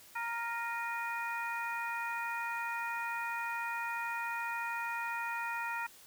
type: harmonic tone with a mistuned harmonic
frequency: 466.1 Hz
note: A#4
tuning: in tune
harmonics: 2 / 3 / 4 / 5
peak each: -38 / -40 / -41 / -42 dBFS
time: 0.15-5.87 s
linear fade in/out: 10 ms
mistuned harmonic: 5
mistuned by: +84 cents
effects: white hiss -57 dBFS RMS until 6.06 s